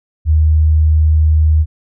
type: tone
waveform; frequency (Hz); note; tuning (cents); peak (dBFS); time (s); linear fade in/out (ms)
sine; 77.8; D#2; 0; -7; 0.25-1.66; 50
effects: none